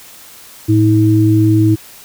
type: tone pair together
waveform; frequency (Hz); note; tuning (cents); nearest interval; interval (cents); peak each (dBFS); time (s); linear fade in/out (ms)
sine; 110.36 / 320; A2 / D#4; +6 / +49; octave + tritone; 1843; -10; 0.68-1.76; 20
effects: white hiss -38 dBFS RMS until 2.04 s